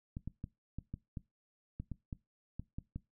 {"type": "clicks", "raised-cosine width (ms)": 5, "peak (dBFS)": -28, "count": 12, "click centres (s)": [0.169, 0.276, 0.441, 0.786, 0.94, 1.172, 1.8, 1.917, 2.128, 2.596, 2.785, 2.96], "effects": ["noise-tail reverb RT60 0.2 s tail -20 dB re dry"]}